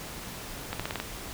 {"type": "accelerating click train", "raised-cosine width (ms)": 0.3, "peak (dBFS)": -15, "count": 6, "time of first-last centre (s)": [0.73, 1], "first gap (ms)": 66, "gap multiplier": 0.9, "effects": ["pink hiss -40 dBFS RMS until 1.33 s"]}